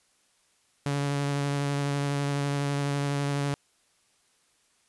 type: tone with vibrato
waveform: sawtooth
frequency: 142 Hz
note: C#3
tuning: 42 cents sharp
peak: -22 dBFS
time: 0.86-3.54 s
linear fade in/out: 0 ms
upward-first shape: sine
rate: 12 Hz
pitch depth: 14 cents each way
effects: white hiss -67 dBFS RMS until 4.88 s + resampled to 24000 Hz